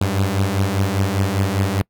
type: beating tone pair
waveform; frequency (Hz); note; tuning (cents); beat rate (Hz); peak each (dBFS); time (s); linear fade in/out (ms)
sawtooth; 95.2 / 100.2; F#2 / G2; +50 / +38; 5; -16; 0.01-1.82; 5
effects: noise-tail reverb RT60 0.1 s tail -26 dB re dry